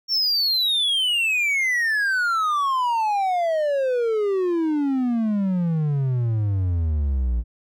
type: exponential sweep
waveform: triangle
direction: down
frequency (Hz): 5530 to 56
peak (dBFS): -17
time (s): 0.08-7.44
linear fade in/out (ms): 50
effects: none